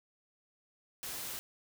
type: noise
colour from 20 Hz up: white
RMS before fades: -41 dBFS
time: 1.03-1.39 s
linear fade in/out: 0 ms
effects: none